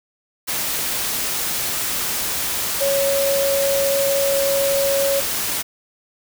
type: tone in noise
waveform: sine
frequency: 554.4 Hz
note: C#5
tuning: in tune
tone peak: -17 dBFS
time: 2.8-5.21 s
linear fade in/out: 20 ms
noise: white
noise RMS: -23 dBFS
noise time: 0.47-5.63 s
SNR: +3 dB
effects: none